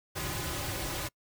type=noise with comb filter; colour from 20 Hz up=pink; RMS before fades=-35 dBFS; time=0.15-1.09 s; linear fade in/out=20 ms; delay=4.4 ms; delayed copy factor=-0.9; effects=noise-tail reverb RT60 0.1 s tail -26 dB re dry